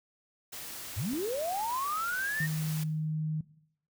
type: noise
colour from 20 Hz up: white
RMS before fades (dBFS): -42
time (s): 0.52-2.84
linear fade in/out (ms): 10
type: linear sweep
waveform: sine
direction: up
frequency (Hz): 73.42 to 1864.7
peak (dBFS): -30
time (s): 0.96-2.47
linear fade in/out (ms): 20
type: click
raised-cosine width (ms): 3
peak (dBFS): -32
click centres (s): 1.133
type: tone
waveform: sine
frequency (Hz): 155.56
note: D#3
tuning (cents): 0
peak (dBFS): -29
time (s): 2.4-3.41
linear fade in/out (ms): 5
effects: noise-tail reverb RT60 0.7 s tail -18 dB re dry